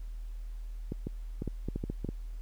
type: clicks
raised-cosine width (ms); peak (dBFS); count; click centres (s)
3; -21; 10; 0.921 / 1.07 / 1.421 / 1.477 / 1.686 / 1.76 / 1.839 / 1.9 / 2.047 / 2.089
effects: added 40 Hz sine -37 dBFS peak until 2.41 s + pink hiss -65 dBFS RMS until 2.41 s